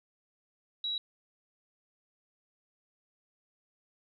sine tone, 3882 Hz, B7, 31 cents flat, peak -31 dBFS, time 0.84-0.98 s, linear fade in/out 2 ms, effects none

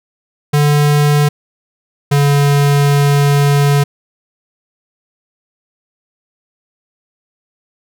square tone pair in turn, 146.8 / 142.7 Hz, D3 / D3, 0 / -49 cents, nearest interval unison, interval 49 cents, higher first, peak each -9 dBFS, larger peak neither, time 0.53-1.29 / 2.11-3.84 s, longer second, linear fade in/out 10 ms, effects none

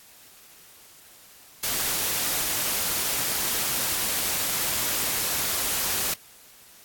white noise, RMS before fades -26 dBFS, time 1.63-6.14 s, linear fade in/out 5 ms, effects white hiss -51 dBFS RMS until 6.84 s + AAC 64 kbps

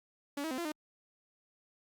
sawtooth tone with pitch steps, 284.5 / 320.8 / 258.1 / 342.2 / 304.8 Hz, C#4 / E4 / C4 / F4 / D#4, +45 / -47 / -23 / -35 / -36 cents, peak -31 dBFS, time 0.37-0.72 s, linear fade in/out 5 ms, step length 70 ms, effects Opus 48 kbps

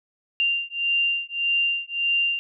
sine beating tone pair, 2783 / 2784.7 Hz, F7 / F7, -7 / -6 cents, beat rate 1.7 Hz, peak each -24 dBFS, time 0.4-2.39 s, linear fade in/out 0 ms, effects none

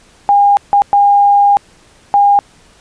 sine tone bursts at uneven times, 810 Hz, G#5, 43 cents flat, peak -5 dBFS, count 4, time 0.29-0.57 / 0.73-0.82 / 0.93-1.57 / 2.14-2.39 s, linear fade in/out 0 ms, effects pink hiss -46 dBFS RMS until 2.8 s + resampled to 22050 Hz

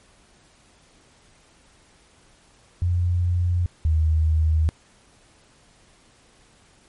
sine tone pair in turn, 88.1 / 78.89 Hz, F2 / D#2, +16 / +24 cents, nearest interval major second, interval 192 cents, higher first, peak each -18 / -16 dBFS, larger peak second, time 2.82-3.66 / 3.85-4.69 s, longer neither, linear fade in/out 0 ms, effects pink hiss -56 dBFS RMS until 6.88 s + MP3 48 kbps

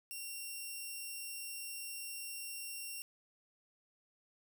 5% pulse tone, 2745 Hz, F7, 31 cents flat, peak -33 dBFS, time 0.11-3.02 s, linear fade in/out 0 ms, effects none

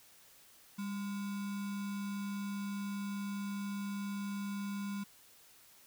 sine tone with sample-and-hold, 200 Hz, G3, 35 cents sharp, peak -36 dBFS, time 0.78-5.04 s, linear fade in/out 10 ms, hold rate 1225 Hz, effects white hiss -61 dBFS RMS until 5.86 s

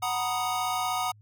square chord, B major seventh, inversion second, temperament equal, 740 / 932.3 / 987.8 / 1244.5 Hz, F#5 / A#5 / B5 / D#6, 0 / 0 / 0 / 0 cents, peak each -31 / -35 / -37 / -32 dBFS, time 0.02-1.12 s, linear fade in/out 10 ms, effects added 105 Hz sine -52 dBFS peak until 1.21 s

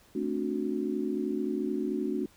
sine chord, D dominant seventh, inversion second, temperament just, 220.2 / 264.3 / 293.7 / 367.1 Hz, A3 / C4 / D4 / F#4, +2 / +18 / 0 / -14 cents, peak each -34 / -35 / -33 / -33 dBFS, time 0.15-2.26 s, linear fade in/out 5 ms, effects pink hiss -60 dBFS RMS until 2.36 s

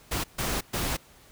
pink noise bursts at uneven times, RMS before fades -29 dBFS, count 3, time 0.11-0.24 / 0.38-0.61 / 0.73-0.97 s, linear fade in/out 10 ms, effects pink hiss -55 dBFS RMS until 1.31 s

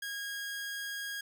sawtooth tone, 1636 Hz, G#6, 26 cents flat, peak -33 dBFS, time 0.02-1.21 s, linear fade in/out 5 ms, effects none

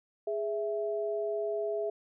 sine tone pair together, 415.3 / 659.2 Hz, G#4 / E5, 0 / 0 cents, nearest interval minor sixth, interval 800 cents, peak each -32 / -33 dBFS, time 0.27-1.9 s, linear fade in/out 5 ms, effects none

